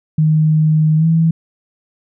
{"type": "tone with pitch glide", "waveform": "sine", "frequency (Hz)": [155.56, 163.2], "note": ["D#3", "E3"], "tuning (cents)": [0, -17], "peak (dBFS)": -9, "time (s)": [0.18, 1.31], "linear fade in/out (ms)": 5, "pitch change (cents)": 83, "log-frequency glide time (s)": [0.97, 1.06], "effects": []}